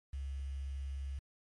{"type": "tone with quantisation", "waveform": "sine", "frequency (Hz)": 68.4, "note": "C#2", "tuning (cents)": -23, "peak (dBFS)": -37, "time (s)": [0.13, 1.19], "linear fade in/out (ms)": 5, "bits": 10, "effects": ["MP3 48 kbps"]}